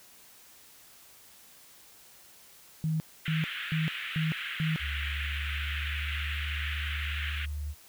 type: tone bursts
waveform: sine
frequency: 158.2 Hz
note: D#3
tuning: 29 cents sharp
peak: -26 dBFS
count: 5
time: 2.84-4.76 s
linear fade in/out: 0 ms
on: 160 ms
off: 280 ms
type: band-pass noise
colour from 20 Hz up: white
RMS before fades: -37 dBFS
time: 3.25-7.46 s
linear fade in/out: 10 ms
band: 1400 to 3200 Hz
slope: 48 dB/octave
type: tone with pitch glide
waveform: sine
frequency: 71.8 to 73.95 Hz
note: D2 to D2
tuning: -39 to +13 cents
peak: -32 dBFS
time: 4.79-7.75 s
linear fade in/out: 50 ms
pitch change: +52 cents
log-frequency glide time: 5.01-6.38 s
effects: white hiss -55 dBFS RMS until 7.88 s